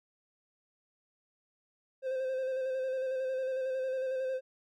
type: tone with vibrato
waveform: triangle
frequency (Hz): 522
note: C5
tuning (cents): -4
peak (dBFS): -29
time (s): 2.02-4.41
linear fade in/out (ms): 50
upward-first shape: square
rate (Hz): 11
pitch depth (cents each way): 23
effects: none